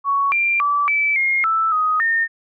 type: tone with pitch steps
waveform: sine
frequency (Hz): 1116 / 2376 / 1157 / 2312 / 2139 / 1320 / 1252 / 1825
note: C#6 / D7 / D6 / D7 / C7 / E6 / D#6 / A#6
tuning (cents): +11 / +20 / -26 / -28 / +38 / +2 / +10 / -37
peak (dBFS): -15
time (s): 0.04-2.28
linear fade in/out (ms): 50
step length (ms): 280
effects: none